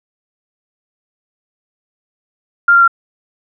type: tone with pitch steps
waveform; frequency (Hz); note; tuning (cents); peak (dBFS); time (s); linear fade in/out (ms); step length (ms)
sine; 1396.9 / 1385.6 / 1374.5; F6 / F6 / F6; 0 / -14 / -28; -5; 2.68-2.878; 5; 66
effects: none